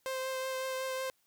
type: tone with vibrato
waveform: sawtooth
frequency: 523 Hz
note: C5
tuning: 1 cent flat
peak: -30 dBFS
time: 0.06-1.1 s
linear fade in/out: 0 ms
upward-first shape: triangle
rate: 5.4 Hz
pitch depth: 15 cents each way
effects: white hiss -73 dBFS RMS until 1.26 s